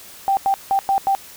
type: tone bursts at uneven times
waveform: sine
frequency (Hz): 784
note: G5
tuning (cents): 0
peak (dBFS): -14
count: 5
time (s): 0.28-0.37 / 0.46-0.54 / 0.71-0.79 / 0.89-0.98 / 1.07-1.15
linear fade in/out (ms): 0
effects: white hiss -41 dBFS RMS until 1.36 s